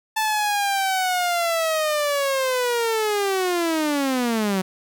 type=linear sweep; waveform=sawtooth; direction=down; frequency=880 to 183.5 Hz; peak=-16 dBFS; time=0.16-4.62 s; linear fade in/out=10 ms; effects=none